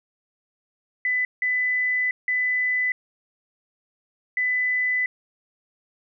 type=tone bursts at uneven times; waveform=sine; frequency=2000 Hz; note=B6; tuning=21 cents sharp; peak=-20 dBFS; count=4; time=1.05-1.25 / 1.42-2.11 / 2.28-2.92 / 4.37-5.06 s; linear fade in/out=2 ms; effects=none